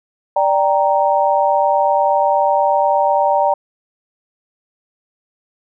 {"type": "chord", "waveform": "sine", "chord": "G minor", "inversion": "second", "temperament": "equal", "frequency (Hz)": [587.3, 784, 932.3], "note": ["D5", "G5", "Bb5"], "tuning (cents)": [0, 0, 0], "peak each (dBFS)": -16, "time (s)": [0.36, 3.54], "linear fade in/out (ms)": 5, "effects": []}